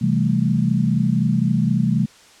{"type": "chord", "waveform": "sine", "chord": "A minor seventh", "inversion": "first", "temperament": "equal", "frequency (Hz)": [130.81, 164.81, 196, 220], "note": ["C3", "E3", "G3", "A3"], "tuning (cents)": [0, 0, 0, 0], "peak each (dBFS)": -21, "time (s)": [0.01, 2.06], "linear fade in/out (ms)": 10, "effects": ["white hiss -48 dBFS RMS until 2.4 s", "low-pass 7000 Hz 12 dB/octave"]}